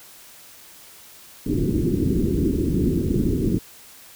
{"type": "low-pass noise", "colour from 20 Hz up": "white", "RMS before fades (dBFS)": -21, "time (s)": [1.46, 3.59], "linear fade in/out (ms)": 10, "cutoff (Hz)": 370, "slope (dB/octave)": 48, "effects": ["white hiss -46 dBFS RMS until 4.15 s"]}